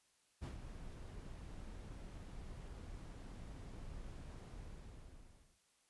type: noise with ADSR envelope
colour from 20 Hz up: brown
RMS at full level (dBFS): -42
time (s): 0.41-5.59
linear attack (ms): 27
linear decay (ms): 120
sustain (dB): -8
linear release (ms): 1100
effects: white hiss -75 dBFS RMS until 5.89 s + resampled to 24000 Hz